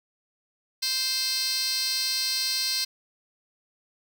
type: tone with high-pass filter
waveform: 15% pulse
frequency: 522 Hz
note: C5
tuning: 4 cents flat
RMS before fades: -27 dBFS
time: 0.82-2.85 s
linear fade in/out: 10 ms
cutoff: 3900 Hz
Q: 6.2
effects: none